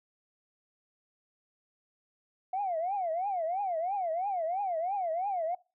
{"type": "tone with vibrato", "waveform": "sine", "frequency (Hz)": 722, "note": "F#5", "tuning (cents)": -43, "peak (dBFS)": -28, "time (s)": [2.53, 5.55], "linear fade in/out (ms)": 5, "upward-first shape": "triangle", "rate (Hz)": 3, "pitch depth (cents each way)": 250, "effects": ["noise-tail reverb RT60 0.3 s tail -24 dB re dry", "tanh soft clip ceiling -24 dBFS"]}